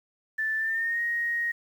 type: tone with pitch glide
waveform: sine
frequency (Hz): 1760 to 1875.5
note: A6 to A#6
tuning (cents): 0 to +10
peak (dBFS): -25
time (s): 0.38-1.52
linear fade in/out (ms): 10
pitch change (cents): +110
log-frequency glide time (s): 0.57-1.01
effects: 9-bit